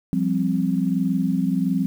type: chord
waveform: sine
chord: F suspended second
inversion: none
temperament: equal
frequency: 174.61 / 196 / 261.6 Hz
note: F3 / G3 / C4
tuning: 0 / 0 / 0 cents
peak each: -23 dBFS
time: 0.13-1.86 s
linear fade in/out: 0 ms
effects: 8-bit